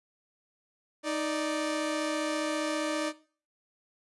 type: tone pair together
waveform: sawtooth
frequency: 311.1 / 587.3 Hz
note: D#4 / D5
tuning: 0 / 0 cents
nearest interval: major seventh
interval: 1100 cents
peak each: -28 dBFS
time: 1.03-3.13 s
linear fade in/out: 50 ms
effects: noise-tail reverb RT60 0.4 s tail -17 dB re dry + resampled to 24000 Hz